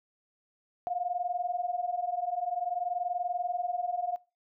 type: tone pair together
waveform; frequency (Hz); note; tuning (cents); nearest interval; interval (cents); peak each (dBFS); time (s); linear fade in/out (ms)
sine; 698.5 / 719; F5 / F#5; 0 / -50; minor second; 50; -33 / -32; 0.87-4.16; 0
effects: noise-tail reverb RT60 0.3 s tail -22 dB re dry